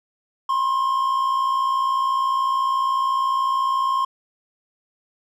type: tone pair together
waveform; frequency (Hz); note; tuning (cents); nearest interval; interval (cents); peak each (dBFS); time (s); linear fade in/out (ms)
triangle; 1009 / 1069; B5 / C6; +37 / +37; minor second; 100; -25 / -17; 0.49-4.05; 5
effects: none